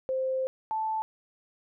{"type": "tone pair in turn", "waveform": "sine", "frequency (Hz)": [523, 877], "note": ["C5", "A5"], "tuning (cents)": [-1, -6], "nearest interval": "major sixth", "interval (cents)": 895, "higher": "second", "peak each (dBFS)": [-26, -27], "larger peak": "first", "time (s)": [[0.09, 0.47], [0.71, 1.02]], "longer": "first", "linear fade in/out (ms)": 0, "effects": []}